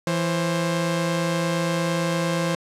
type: tone pair together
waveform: sawtooth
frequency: 167.1 / 530 Hz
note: E3 / C5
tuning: +24 / +22 cents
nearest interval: octave + minor sixth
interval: 1998 cents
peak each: -19 / -22 dBFS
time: 0.07-2.55 s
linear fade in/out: 2 ms
effects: low-pass 10000 Hz 12 dB/octave